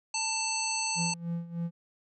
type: harmonic tone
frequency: 887 Hz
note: A5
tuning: 14 cents sharp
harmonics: 1 / 3 / 5 / 7 / 9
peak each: -35 / -35 / -35 / -35 / -35 dBFS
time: 0.14-1.14 s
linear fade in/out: 5 ms
type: tone with tremolo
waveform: triangle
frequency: 169.7 Hz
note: F3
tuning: 49 cents flat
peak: -27 dBFS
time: 0.95-1.71 s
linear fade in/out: 50 ms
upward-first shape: sine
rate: 3.3 Hz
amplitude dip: 80%
effects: none